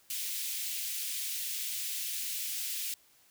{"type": "high-pass noise", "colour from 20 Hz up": "white", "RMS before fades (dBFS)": -36, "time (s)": [0.1, 2.94], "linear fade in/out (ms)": 2, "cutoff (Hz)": 2300, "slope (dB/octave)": 24, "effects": ["white hiss -64 dBFS RMS until 3.3 s"]}